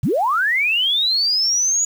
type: linear sweep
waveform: sine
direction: up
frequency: 87.31 to 6860 Hz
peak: -15 dBFS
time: 0.03-1.85 s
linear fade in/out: 5 ms
effects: 7-bit